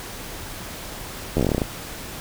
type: slowing click train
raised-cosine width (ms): 2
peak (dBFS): -7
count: 12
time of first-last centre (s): 1.37-1.618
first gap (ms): 12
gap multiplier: 1.12
effects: pink hiss -35 dBFS RMS until 2.2 s